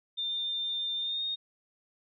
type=tone with pitch glide; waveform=sine; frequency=3603 to 3702 Hz; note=A7 to A#7; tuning=+40 to -13 cents; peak=-30 dBFS; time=0.17-1.36 s; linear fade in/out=20 ms; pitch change=+47 cents; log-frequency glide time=1-1.23 s; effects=none